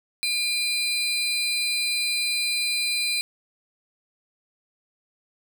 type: tone pair together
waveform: 35% pulse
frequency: 2411 / 4055 Hz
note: D7 / B7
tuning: +45 / +45 cents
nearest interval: major sixth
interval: 900 cents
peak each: -24 dBFS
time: 0.23-3.21 s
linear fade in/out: 0 ms
effects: none